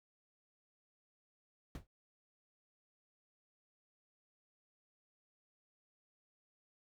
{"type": "noise with exponential decay", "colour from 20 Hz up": "brown", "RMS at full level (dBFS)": -38, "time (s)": [1.75, 1.87], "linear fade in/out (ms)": 2, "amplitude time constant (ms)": 24, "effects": []}